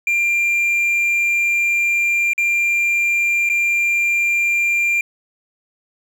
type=tone with dropouts; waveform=triangle; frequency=2384 Hz; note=D7; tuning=25 cents sharp; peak=-13 dBFS; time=0.07-5.01 s; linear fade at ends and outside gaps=2 ms; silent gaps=2.334-2.379 / 3.491-3.498 s; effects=none